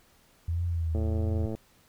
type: tone with vibrato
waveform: sine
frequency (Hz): 82.9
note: E2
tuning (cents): +10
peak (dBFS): -26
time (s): 0.48-1.46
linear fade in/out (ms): 5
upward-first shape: triangle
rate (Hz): 1.5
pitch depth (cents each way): 87
type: click train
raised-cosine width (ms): 2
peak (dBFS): -22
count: 67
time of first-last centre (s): 0.95-1.55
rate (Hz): 110
effects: pink hiss -62 dBFS RMS until 1.88 s